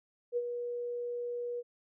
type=tone with ADSR envelope; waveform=sine; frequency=482.2 Hz; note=B4; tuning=41 cents flat; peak=-27 dBFS; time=0.32-1.63 s; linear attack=48 ms; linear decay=45 ms; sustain=-7 dB; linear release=39 ms; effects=none